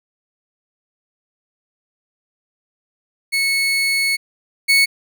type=tone pair in turn; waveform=30% pulse; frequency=2200 / 2210 Hz; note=C#7 / C#7; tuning=-14 / -6 cents; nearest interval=unison; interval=8 cents; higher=second; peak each=-13 / -8 dBFS; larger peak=second; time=3.32-4.17 / 4.68-4.86 s; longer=first; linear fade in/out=20 ms; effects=none